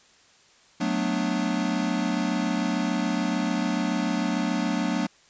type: chord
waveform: square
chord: B minor seventh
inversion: second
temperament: equal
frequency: 185 / 220 / 246.9 / 293.7 Hz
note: F#3 / A3 / B3 / D4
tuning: 0 / 0 / 0 / 0 cents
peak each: -30 dBFS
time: 0.8-5.07 s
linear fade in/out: 10 ms
effects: white hiss -57 dBFS RMS until 5.29 s + resampled to 16000 Hz